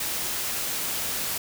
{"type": "noise", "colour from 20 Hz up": "white", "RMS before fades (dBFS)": -29, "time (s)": [0, 1.38], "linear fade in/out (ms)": 5, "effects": []}